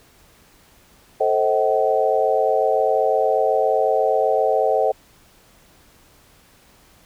sine chord, A diminished seventh, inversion none, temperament just, 440 / 528 / 633.6 / 760.3 Hz, A4 / C5 / Eb5 / Gb5, 0 / +16 / +31 / +47 cents, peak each -21 dBFS, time 1.2-4.92 s, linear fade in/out 10 ms, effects pink hiss -53 dBFS RMS until 7.05 s

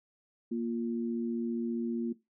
sine tone pair together, 234.2 / 349.2 Hz, A#3 / F4, +8 / 0 cents, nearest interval perfect fifth, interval 692 cents, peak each -31 / -36 dBFS, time 0.51-2.13 s, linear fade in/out 10 ms, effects noise-tail reverb RT60 0.2 s tail -17 dB re dry

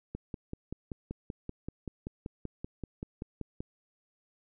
click train, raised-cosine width 3 ms, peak -24 dBFS, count 19, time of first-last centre 0.15-3.605 s, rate 5.21 Hz, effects none

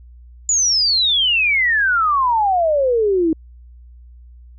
sine exponential sweep, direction down, 7040 to 311.1 Hz, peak -13 dBFS, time 0.49-3.33 s, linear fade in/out 2 ms, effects added 60 Hz sine -39 dBFS peak until 4.58 s

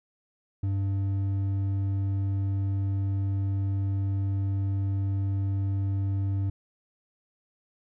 sine tone with hard clipping, 98 Hz, G2, in tune, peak -26 dBFS, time 0.63-6.5 s, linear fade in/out 5 ms, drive 5 dB, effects none

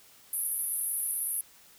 pink band-pass noise, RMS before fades -32 dBFS, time 0.33-1.41 s, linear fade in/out 2 ms, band 10000 to 12000 Hz, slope 96 dB/octave, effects white hiss -57 dBFS RMS until 1.78 s

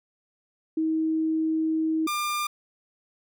sine / sawtooth tone pair in turn, 318.2 / 1197.9 Hz, D#4 / D6, +39 / +34 cents, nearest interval octave + major seventh, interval 2295 cents, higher second, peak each -22 dBFS, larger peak neither, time 0.77-2.07 / 2.07-2.47 s, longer first, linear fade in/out 5 ms, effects none

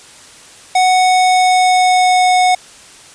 square tone with pitch glide, 740 to 732.8 Hz, F#5 to F#5, 0 to -17 cents, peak -9 dBFS, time 0.75-2.55 s, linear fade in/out 5 ms, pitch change -17 cents, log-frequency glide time 0.89-2.31 s, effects white hiss -39 dBFS RMS until 3.14 s + resampled to 22050 Hz

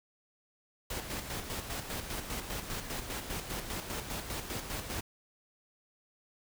pink noise with tremolo, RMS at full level -37 dBFS, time 0.9-5.01 s, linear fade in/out 5 ms, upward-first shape square, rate 5 Hz, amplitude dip 50%, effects none

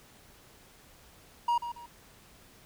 triangle tone with echo, 950 Hz, A#5, 33 cents sharp, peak -22 dBFS, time 1.48-1.58 s, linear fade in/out 5 ms, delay 140 ms, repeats 2, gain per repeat -10 dB, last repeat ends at 1.86 s, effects pink hiss -57 dBFS RMS until 2.65 s

